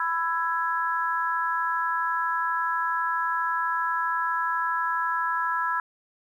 harmonic tone, 332.2 Hz, E4, 13 cents sharp, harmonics 3 / 4 / 5, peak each -27 / -28 / -29 dBFS, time 0-5.8 s, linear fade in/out 2 ms, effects 10-bit

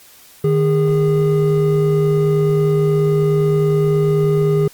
triangle tone pair together, 152.79 / 408.9 Hz, D#3 / G#4, -31 / -27 cents, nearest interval octave + perfect fourth, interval 1704 cents, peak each -13 dBFS, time 0.44-4.68 s, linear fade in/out 5 ms, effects white hiss -45 dBFS RMS until 4.73 s + Opus 48 kbps

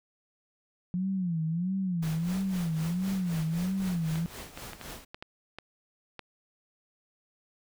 sine tone with vibrato, 175.2 Hz, F3, 6 cents sharp, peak -27 dBFS, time 0.94-4.26 s, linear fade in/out 0 ms, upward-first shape sine, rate 1.5 Hz, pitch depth 170 cents each way
pink noise with tremolo, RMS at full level -41 dBFS, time 2.02-5.05 s, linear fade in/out 10 ms, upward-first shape sine, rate 3.9 Hz, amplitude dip 70%
clicks, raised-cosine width 0.3 ms, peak -24 dBFS, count 8, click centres 4.157 / 4.575 / 4.733 / 4.813 / 5.145 / 5.225 / 5.586 / 6.193 s
effects none

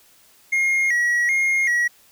triangle tone with vibrato, 2025 Hz, B6, 43 cents sharp, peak -15 dBFS, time 0.52-1.88 s, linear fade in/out 10 ms, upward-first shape square, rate 1.3 Hz, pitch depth 94 cents each way, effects white hiss -54 dBFS RMS until 2.11 s

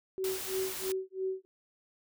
sine tone with tremolo, 378.7 Hz, F#4, 40 cents sharp, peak -29 dBFS, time 0.18-1.45 s, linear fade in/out 0 ms, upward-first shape sine, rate 3 Hz, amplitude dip 100%
white noise, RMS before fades -39 dBFS, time 0.24-0.92 s, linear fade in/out 2 ms
effects none

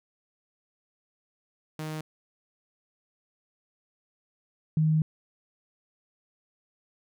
sawtooth / sine tone pair in turn, 155.56 / 156.46 Hz, D#3 / D#3, 0 / +10 cents, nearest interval unison, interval 10 cents, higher second, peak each -29 / -20 dBFS, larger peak second, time 1.79-2.01 / 4.77-5.02 s, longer second, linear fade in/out 2 ms, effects none

